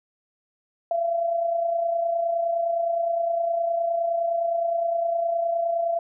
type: tone with amplitude modulation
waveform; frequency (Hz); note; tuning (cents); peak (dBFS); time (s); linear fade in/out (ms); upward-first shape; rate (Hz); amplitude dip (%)
sine; 677; E5; +46; -19; 0.91-5.99; 2; sine; 29.7; 50
effects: none